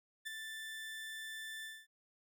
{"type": "tone with ADSR envelope", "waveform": "30% pulse", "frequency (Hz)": 1766, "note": "A6", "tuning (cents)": 6, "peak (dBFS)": -36, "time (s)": [0.25, 1.87], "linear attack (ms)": 21, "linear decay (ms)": 13, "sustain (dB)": -5, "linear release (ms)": 230, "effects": []}